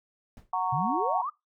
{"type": "noise with exponential decay", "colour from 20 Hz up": "brown", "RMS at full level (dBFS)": -42, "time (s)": [0.37, 0.52], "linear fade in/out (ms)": 1, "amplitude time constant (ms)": 32}
{"type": "chord", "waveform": "sine", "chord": "F# major", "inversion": "none", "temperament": "just", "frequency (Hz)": [740, 925, 1110], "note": ["F#5", "A#5", "C#6"], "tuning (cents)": [0, -14, 2], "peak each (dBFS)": -30, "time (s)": [0.53, 1.22], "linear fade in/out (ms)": 5}
{"type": "exponential sweep", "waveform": "sine", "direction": "up", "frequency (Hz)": [123, 1289], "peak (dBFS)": -29, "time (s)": [0.72, 1.3], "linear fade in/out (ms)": 10}
{"effects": ["noise-tail reverb RT60 0.2 s tail -22 dB re dry"]}